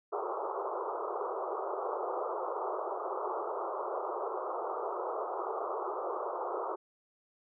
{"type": "band-pass noise", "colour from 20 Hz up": "pink", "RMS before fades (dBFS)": -36, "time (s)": [0.12, 6.76], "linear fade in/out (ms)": 10, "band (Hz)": [360, 1300], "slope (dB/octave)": 96, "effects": []}